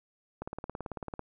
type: click train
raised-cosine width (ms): 1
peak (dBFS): -23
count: 15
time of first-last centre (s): 0.42-1.193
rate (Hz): 18.1
effects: none